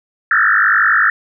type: tone with frequency modulation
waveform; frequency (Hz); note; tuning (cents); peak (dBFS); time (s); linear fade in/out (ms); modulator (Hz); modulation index
sine; 1574; G6; +7; -9; 0.31-1.1; 2; 50.9; 5.3
effects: none